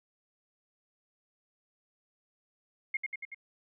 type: tone with echo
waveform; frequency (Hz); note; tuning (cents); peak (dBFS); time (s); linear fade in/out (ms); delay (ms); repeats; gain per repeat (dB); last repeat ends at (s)
sine; 2142; C7; +40; -28; 2.94-2.97; 5; 94; 4; -3; 3.346
effects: none